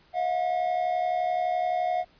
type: tone pair together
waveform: triangle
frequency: 647.3 / 719 Hz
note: E5 / F#5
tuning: -32 / -50 cents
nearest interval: major second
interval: 182 cents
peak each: -28 / -23 dBFS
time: 0.13-2.05 s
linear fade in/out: 50 ms
effects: pink hiss -60 dBFS RMS until 2.19 s + resampled to 11025 Hz